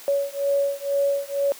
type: beating tone pair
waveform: sine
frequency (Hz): 560 / 562.1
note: C#5 / C#5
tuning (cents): +18 / +24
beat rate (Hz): 2.1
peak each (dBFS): -23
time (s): 0.08-1.52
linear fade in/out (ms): 0
effects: white hiss -43 dBFS RMS until 1.59 s + high-pass 300 Hz 12 dB/octave